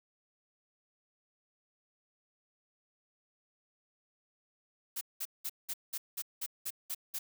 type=noise bursts; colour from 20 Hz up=blue; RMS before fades=-37 dBFS; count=10; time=4.96-7.19 s; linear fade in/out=10 ms; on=52 ms; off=190 ms; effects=none